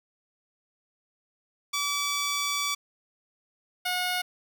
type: tone pair in turn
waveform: 10% pulse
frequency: 1150 / 724.5 Hz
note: D6 / F#5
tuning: -37 / -37 cents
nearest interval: minor sixth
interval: 800 cents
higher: first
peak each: -18 dBFS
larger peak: neither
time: 1.73-2.75 / 3.85-4.22 s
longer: first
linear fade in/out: 10 ms
effects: none